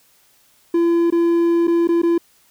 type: tone with dropouts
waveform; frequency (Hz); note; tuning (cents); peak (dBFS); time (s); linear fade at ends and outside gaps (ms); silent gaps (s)
triangle; 339.1; E4; +49; -11; 0.74-2.18; 5; 1.103-1.123 / 1.672-1.678 / 1.874-1.888 / 2.019-2.032
effects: white hiss -56 dBFS RMS until 2.5 s